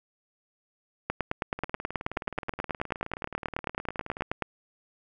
two click trains, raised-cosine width 0.5 ms, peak -12 / -21 dBFS, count 32 / 51, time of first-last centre 1.1-4.423 / 1.59-4.222 s, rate 9.33 / 19 Hz, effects none

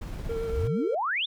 brown noise with tremolo, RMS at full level -34 dBFS, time 0.01-0.68 s, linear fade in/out 10 ms, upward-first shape triangle, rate 17 Hz, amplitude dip 25%
triangle tone with vibrato, 455.2 Hz, A#4, 41 cents flat, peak -27 dBFS, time 0.29-0.95 s, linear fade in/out 5 ms, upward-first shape sine, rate 8.5 Hz, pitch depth 22 cents each way
sine exponential sweep, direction up, 49.94 to 3729 Hz, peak -25 dBFS, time 0.52-1.26 s, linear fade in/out 10 ms
effects none

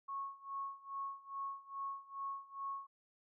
sine tone with tremolo, 1100 Hz, C#6, 14 cents flat, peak -38 dBFS, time 0.08-2.87 s, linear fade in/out 10 ms, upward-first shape sine, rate 2.4 Hz, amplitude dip 90%, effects none

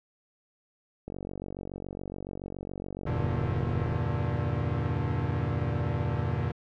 click train, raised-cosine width 2 ms, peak -24 dBFS, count 136, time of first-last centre 1.08-3.946 s, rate 47.1 Hz
40% pulse chord, E half-diminished seventh, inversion none, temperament equal with one note detuned, 82.41 / 98 / 119.06 / 146.83 Hz, E2 / G2 / Bb2 / D3, 0 / 0 / +37 / 0 cents, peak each -33 / -33 / -30 / -32 dBFS, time 3.06-6.52 s, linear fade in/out 10 ms
effects low-pass 2000 Hz 12 dB/octave

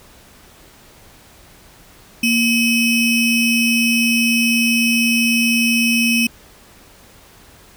square ring-modulated tone, 1394 Hz, F6, 4 cents flat, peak -11 dBFS, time 2.23-6.27 s, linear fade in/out 5 ms, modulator 1160 Hz, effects pink hiss -46 dBFS RMS until 7.76 s

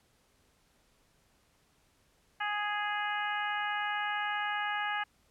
harmonic tone, 415.3 Hz, G#4, in tune, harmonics 2 / 3 / 4 / 5 / 6 / 7, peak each -35 / -38 / -35 / -41 / -44 / -42 dBFS, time 2.4-5.04 s, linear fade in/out 10 ms, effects pink hiss -69 dBFS RMS until 5.3 s + low-pass 12000 Hz 12 dB/octave

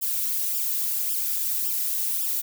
violet noise with flanger, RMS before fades -26 dBFS, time 0.01-2.42 s, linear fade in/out 20 ms, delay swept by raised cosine 0.47 to 3.47 ms, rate 1.8 Hz, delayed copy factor -0.9, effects none

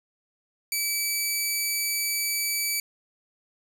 10% pulse tone, 2300 Hz, D7, 37 cents flat, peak -16 dBFS, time 0.72-2.8 s, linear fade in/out 2 ms, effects none

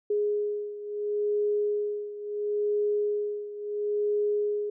sine beating tone pair, 415.3 / 416.03 Hz, G#4 / G#4, 0 / +3 cents, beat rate 0.73 Hz, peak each -27 / -31 dBFS, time 0.1-4.7 s, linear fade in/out 5 ms, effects none

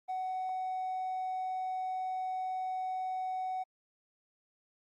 triangle tone, 747 Hz, F#5, 16 cents sharp, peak -30 dBFS, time 0.08-3.64 s, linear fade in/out 20 ms, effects tanh soft clip ceiling -29 dBFS + Opus 24 kbps

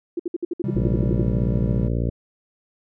sine tone bursts, 345.2 Hz, F4, 20 cents flat, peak -21 dBFS, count 13, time 0.17-1.215 s, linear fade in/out 5 ms, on 25 ms, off 60 ms
triangle chord, C major, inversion none, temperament just, 130.81 / 163.52 / 196.22 Hz, C3 / E3 / G3, 0 / -14 / +2 cents, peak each -24 / -30 / -24 dBFS, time 0.64-1.88 s, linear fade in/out 2 ms
harmonic tone, 58.27 Hz, A#1, in tune, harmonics 1 / 2 / 3 / 4 / 5 / 6 / 7 / 8 / 9 / 10, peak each -24 / -24 / -29 / -32 / -33 / -36 / -36 / -36 / -38 / -40 dBFS, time 0.75-2.1 s, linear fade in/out 5 ms
effects none

